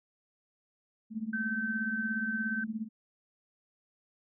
sine tone with tremolo, 220 Hz, A3, in tune, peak -29 dBFS, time 1.1-2.89 s, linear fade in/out 50 ms, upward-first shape triangle, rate 17 Hz, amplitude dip 95%
sine tone, 1543 Hz, G6, 28 cents flat, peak -32 dBFS, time 1.33-2.64 s, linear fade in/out 5 ms
effects none

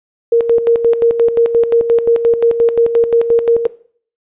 sine tone with tremolo, 465.4 Hz, A#4, 3 cents flat, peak -6 dBFS, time 0.32-3.67 s, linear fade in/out 5 ms, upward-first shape square, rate 5.7 Hz, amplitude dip 65%, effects noise-tail reverb RT60 0.5 s tail -19 dB re dry + resampled to 8000 Hz

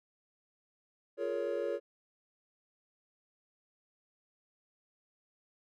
triangle chord, Bb minor seventh, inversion second, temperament just, 349.6 / 419.5 / 466.2 / 559.4 Hz, F4 / Ab4 / Bb4 / Db5, +2 / +17 / 0 / +16 cents, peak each -38 / -36 / -36 / -34 dBFS, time 1.17-1.8 s, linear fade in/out 50 ms, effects none

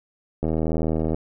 click train, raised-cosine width 2 ms, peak -11 dBFS, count 58, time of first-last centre 0.43-1.145 s, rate 79.7 Hz, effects none

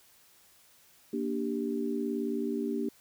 sine chord, G minor, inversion first, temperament just, 235.2 / 294 / 392 Hz, Bb3 / D4 / G4, +16 / +2 / 0 cents, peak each -33 / -34 / -34 dBFS, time 1.13-2.89 s, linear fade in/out 5 ms, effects white hiss -61 dBFS RMS until 3 s

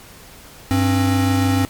square tone pair together, 98 / 267.4 Hz, G2 / C4, 0 / +38 cents, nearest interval octave + perfect fourth, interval 1738 cents, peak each -18 dBFS, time 0.71-1.65 s, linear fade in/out 0 ms, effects pink hiss -42 dBFS RMS until 1.69 s + MP3 96 kbps

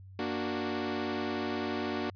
sawtooth chord, Bb augmented, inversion none, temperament equal, 233.1 / 293.7 / 370 Hz, Bb3 / D4 / F#4, 0 / 0 / 0 cents, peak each -32 dBFS, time 0.19-2.1 s, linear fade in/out 2 ms, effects added 95 Hz sine -47 dBFS peak until 2.15 s + resampled to 11025 Hz

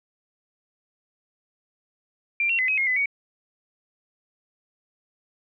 sine tone with pitch steps, 2372 / 2733 / 2029 / 2539 / 2145 / 2012 / 2242 Hz, D7 / F7 / B6 / D#7 / C7 / B6 / C#7, +17 / -38 / +46 / +34 / +42 / +32 / +19 cents, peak -20 dBFS, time 2.4-3.058 s, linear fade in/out 2 ms, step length 94 ms, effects none

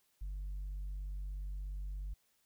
sine tone, 48.46 Hz, G1, 19 cents flat, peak -36 dBFS, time 0.21-2.14 s, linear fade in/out 10 ms, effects tanh soft clip ceiling -37 dBFS + white hiss -75 dBFS RMS until 2.45 s

